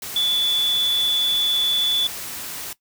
sine tone in noise, 3458 Hz, A7, 31 cents flat, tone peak -17 dBFS, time 0.16-2.07 s, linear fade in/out 2 ms, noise white, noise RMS -32 dBFS, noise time 0.02-2.73 s, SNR +12 dB, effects noise-tail reverb RT60 0.1 s tail -18 dB re dry

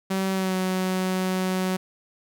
sawtooth tone with pitch glide, 191.2 to 186.19 Hz, G3 to F#3, -43 to +11 cents, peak -19 dBFS, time 0.1-1.77 s, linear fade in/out 10 ms, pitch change -46 cents, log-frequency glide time 0.32-0.55 s, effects none

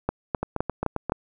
two click trains, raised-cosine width 1 ms, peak -9 / -12 dBFS, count 5 / 6, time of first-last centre 0.09-1.121 / 0.43-1.097 s, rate 3.88 / 7.5 Hz, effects none

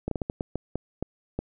slowing click train, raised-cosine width 2 ms, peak -15 dBFS, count 10, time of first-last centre 0.08-1.39 s, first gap 33 ms, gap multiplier 1.35, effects none

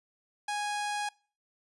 sawtooth tone, 828 Hz, G#5, 5 cents flat, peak -27 dBFS, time 0.48-1.09 s, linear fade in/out 5 ms, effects noise-tail reverb RT60 0.4 s tail -24 dB re dry + resampled to 24000 Hz

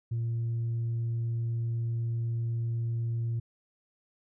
sine tone, 116 Hz, A#2, 8 cents flat, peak -26 dBFS, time 0.11-3.4 s, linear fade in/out 10 ms, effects tanh soft clip ceiling -26 dBFS

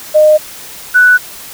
sine tone pair in turn, 613 / 1484.3 Hz, D#5 / F#6, -26 / +5 cents, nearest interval octave + minor third, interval 1531 cents, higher second, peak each -3 dBFS, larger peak neither, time 0.14-0.38 / 0.94-1.18 s, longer neither, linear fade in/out 20 ms, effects white hiss -30 dBFS RMS until 1.53 s

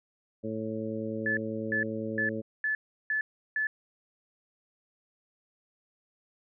harmonic tone, 110 Hz, A2, in tune, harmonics 1 / 2 / 3 / 4 / 5, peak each -41 / -35 / -38 / -38 / -38 dBFS, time 0.43-2.42 s, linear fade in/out 20 ms
sine tone bursts, 1732 Hz, A6, 28 cents flat, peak -26 dBFS, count 6, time 1.26-3.67 s, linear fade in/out 2 ms, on 110 ms, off 350 ms
effects none

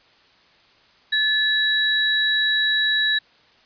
sine tone pair together, 1730 / 3886 Hz, A6 / B7, -30 / -29 cents, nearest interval octave + major second, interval 1401 cents, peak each -20 dBFS, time 1.12-3.19 s, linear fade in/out 10 ms, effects white hiss -55 dBFS RMS until 3.65 s + resampled to 11025 Hz

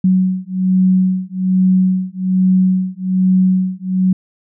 sine beating tone pair, 185.5 / 186.7 Hz, F#3 / F#3, +5 / +16 cents, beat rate 1.2 Hz, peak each -14 dBFS, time 0.04-4.13 s, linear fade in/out 5 ms, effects none

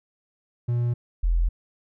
triangle / sine tone pair in turn, 120 / 42.43 Hz, B2 / F1, -49 / -49 cents, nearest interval octave + tritone, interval 1800 cents, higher first, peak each -19 / -18 dBFS, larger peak second, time 0.68-0.94 / 1.23-1.49 s, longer neither, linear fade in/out 10 ms, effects none

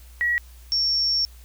sine tone pair in turn, 1919 / 5477 Hz, A#6 / F8, +50 / -35 cents, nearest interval octave + tritone, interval 1815 cents, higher second, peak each -19 dBFS, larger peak neither, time 0.21-0.38 / 0.72-1.25 s, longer second, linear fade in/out 0 ms, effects added 60 Hz sine -43 dBFS peak until 1.44 s + white hiss -54 dBFS RMS until 1.44 s

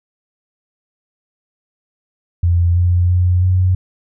sine tone with pitch steps, 86.4 / 88.5 / 90 / 92 Hz, F2 / F2 / F#2 / F#2, -18 / +23 / -47 / -9 cents, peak -10 dBFS, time 2.43-3.75 s, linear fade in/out 5 ms, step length 330 ms, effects none

